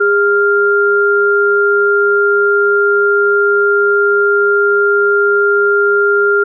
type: tone pair together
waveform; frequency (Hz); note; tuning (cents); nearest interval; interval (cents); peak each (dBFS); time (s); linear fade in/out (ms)
sine; 406.5 / 1396.9; G#4 / F6; -37 / 0; octave + major sixth; 2137; -11; 0-6.44; 10
effects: none